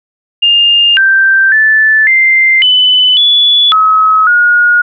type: tone with pitch steps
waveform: sine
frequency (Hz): 2815 / 1567 / 1751 / 2088 / 3007 / 3430 / 1281 / 1440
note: F7 / G6 / A6 / C7 / F#7 / A7 / E6 / F#6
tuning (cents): +13 / -1 / -9 / -4 / +27 / -45 / -50 / -47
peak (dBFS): -4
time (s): 0.42-4.82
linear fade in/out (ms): 10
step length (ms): 550
effects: none